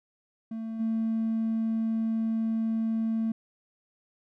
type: tone with level steps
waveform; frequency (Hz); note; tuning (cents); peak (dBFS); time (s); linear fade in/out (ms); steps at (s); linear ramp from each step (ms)
triangle; 224; A3; +31; -30 / -22; 0.51-3.32; 5; 0.79; 20
effects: tanh soft clip ceiling -21 dBFS